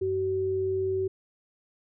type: tone pair together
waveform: sine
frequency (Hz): 94.9 / 379.6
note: F#2 / F#4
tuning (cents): +44 / +44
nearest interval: 2 octaves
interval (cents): 2400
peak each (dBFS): -36 / -25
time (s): 0.01-1.08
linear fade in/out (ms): 10
effects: none